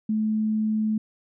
sine tone, 216.4 Hz, A3, 29 cents flat, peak -21 dBFS, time 0.09-0.98 s, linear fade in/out 5 ms, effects none

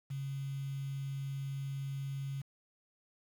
sine tone with quantisation, 137.2 Hz, C#3, 17 cents flat, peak -36 dBFS, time 0.1-2.42 s, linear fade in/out 10 ms, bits 9, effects none

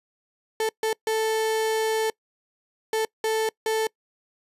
35% pulse tone bursts at uneven times, 440.6 Hz, A4, 2 cents sharp, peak -20 dBFS, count 6, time 0.6-0.69 / 0.83-0.93 / 1.07-2.1 / 2.93-3.05 / 3.24-3.49 / 3.66-3.87 s, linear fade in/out 2 ms, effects noise-tail reverb RT60 0.1 s tail -25 dB re dry + resampled to 32000 Hz

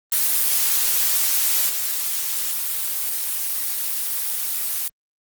blue noise with level steps, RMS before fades -19 / -24 dBFS, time 0.12-4.88 s, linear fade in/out 2 ms, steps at 1.69 s, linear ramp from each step 2 ms, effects Opus 24 kbps

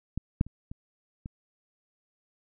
clicks, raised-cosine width 5 ms, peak -18 / -10 / -30 / -27 / -25 dBFS, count 5, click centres 0.176 / 0.411 / 0.466 / 0.715 / 1.259 s, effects none

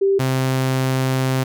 sine / sawtooth tone pair in turn, 392 / 131.05 Hz, G4 / C3, 0 / +3 cents, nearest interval octave + perfect fifth, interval 1897 cents, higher first, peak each -13 dBFS, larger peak neither, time 0.01-0.19 / 0.19-1.44 s, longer second, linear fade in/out 10 ms, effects none

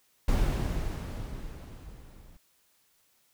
brown noise with level ramp, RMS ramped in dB -24 to -53 dBFS, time 0.28-2.37 s, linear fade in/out 5 ms, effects white hiss -68 dBFS RMS until 3.33 s

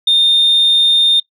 sine tone, 3639 Hz, A#7, 42 cents flat, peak -6 dBFS, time 0.07-1.2 s, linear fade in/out 5 ms, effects noise-tail reverb RT60 0.1 s tail -19 dB re dry + tanh soft clip ceiling -5 dBFS

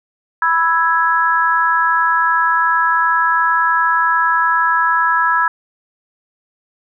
sine chord, E major, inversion second, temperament equal, 987.8 / 1318.5 / 1661.2 Hz, B5 / E6 / G#6, 0 / 0 / 0 cents, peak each -16 dBFS, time 0.42-5.48 s, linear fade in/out 2 ms, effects none

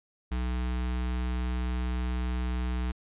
square tone with notch filter, 61.74 Hz, B1, in tune, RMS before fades -30 dBFS, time 0.31-2.92 s, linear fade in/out 10 ms, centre 550 Hz, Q 2, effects resampled to 8000 Hz

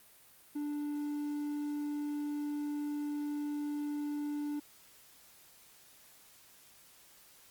triangle tone, 293.7 Hz, D4, in tune, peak -32 dBFS, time 0.55-4.6 s, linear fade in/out 10 ms, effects white hiss -60 dBFS RMS until 7.5 s + Opus 32 kbps

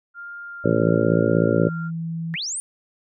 sine tone with vibrato, 1396 Hz, F6, 1 cent flat, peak -33 dBFS, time 0.14-1.91 s, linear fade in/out 50 ms, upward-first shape sine, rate 1.1 Hz, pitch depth 9 cents each way
harmonic tone, 56.3 Hz, A1, 40 cents sharp, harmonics 2 / 3 / 4 / 5 / 6 / 7 / 8 / 9 / 10, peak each -25 / -25 / -25 / -25 / -25 / -25 / -25 / -25 / -25 dBFS, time 0.64-1.69 s, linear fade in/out 10 ms
sine tone, 164.81 Hz, E3, in tune, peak -25 dBFS, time 0.67-2.36 s, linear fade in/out 20 ms
sine linear sweep, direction up, 1732 to 9397 Hz, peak -25 dBFS, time 2.34-2.6 s, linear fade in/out 0 ms
effects none

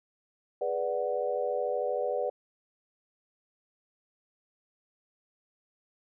sine chord, G# half-diminished seventh, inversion none, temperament equal, 415.3 / 493.9 / 587.3 / 740 Hz, G#4 / B4 / D5 / F#5, 0 / 0 / 0 / 0 cents, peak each -36 / -31 / -32 / -36 dBFS, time 0.61-2.3 s, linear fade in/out 5 ms, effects none

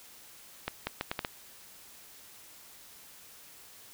accelerating click train, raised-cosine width 0.3 ms, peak -15 dBFS, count 6, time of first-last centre 0.68-1.249 s, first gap 190 ms, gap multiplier 0.74, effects white hiss -53 dBFS RMS until 3.93 s

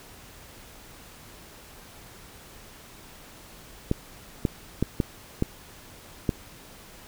clicks, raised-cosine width 3 ms, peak -9 dBFS, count 6, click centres 3.914 / 4.452 / 4.826 / 5.002 / 5.424 / 6.292 s, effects pink hiss -48 dBFS RMS until 7.07 s

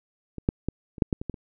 clicks, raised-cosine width 3 ms, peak -22 / -8 / -13 / -27 / -6 / -11 / -20 / -17 / -27 dBFS, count 9, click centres 0.383 / 0.489 / 0.686 / 0.982 / 1.022 / 1.128 / 1.215 / 1.297 / 1.342 s, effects none

